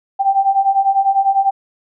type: beating tone pair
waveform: sine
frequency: 776 / 786 Hz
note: G5 / G5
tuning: -18 / +4 cents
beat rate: 10 Hz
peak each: -16 / -13 dBFS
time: 0.19-1.51 s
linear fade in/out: 20 ms
effects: none